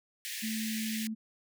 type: high-pass noise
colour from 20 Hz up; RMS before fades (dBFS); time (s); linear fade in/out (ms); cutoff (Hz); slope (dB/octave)
pink; -39; 0.25-1.07; 0; 1700; 96
type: tone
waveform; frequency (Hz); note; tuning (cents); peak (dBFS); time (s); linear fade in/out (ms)
sine; 220; A3; 0; -33; 0.42-1.15; 20
effects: none